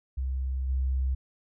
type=tone with level steps; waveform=sine; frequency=65.41 Hz; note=C2; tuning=in tune; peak=-27 / -24 dBFS; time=0.17-1.15 s; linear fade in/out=10 ms; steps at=0.68 s; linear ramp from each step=20 ms; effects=none